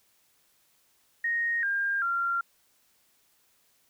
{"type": "tone with pitch steps", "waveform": "sine", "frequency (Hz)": [1864.7, 1604.7, 1380.9], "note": ["A#6", "G6", "F6"], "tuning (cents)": [0, 40, -20], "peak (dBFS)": -25, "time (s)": [1.24, 2.41], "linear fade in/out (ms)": 5, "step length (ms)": 390, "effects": ["white hiss -67 dBFS RMS until 3.89 s"]}